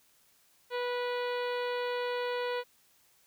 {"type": "harmonic tone", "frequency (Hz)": 490, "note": "B4", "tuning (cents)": -14, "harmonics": [1, 2, 3, 4, 5, 6, 7, 8, 9], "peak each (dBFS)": [-32, -38, -42, -44, -46, -48, -49, -50, -51], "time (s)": [0.7, 2.64], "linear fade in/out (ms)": 50, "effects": ["white hiss -66 dBFS RMS until 3.26 s"]}